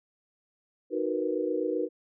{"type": "chord", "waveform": "sine", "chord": "B major seventh", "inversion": "first", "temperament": "equal", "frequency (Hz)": [311.1, 370, 466.2, 493.9], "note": ["D#4", "F#4", "A#4", "B4"], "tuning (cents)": [0, 0, 0, 0], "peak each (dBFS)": -32, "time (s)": [0.9, 1.89], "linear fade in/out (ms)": 50, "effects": []}